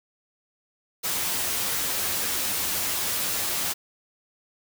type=noise with comb filter; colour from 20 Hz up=white; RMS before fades=-27 dBFS; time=1.03-3.74 s; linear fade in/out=20 ms; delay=11 ms; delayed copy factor=+0.5; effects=none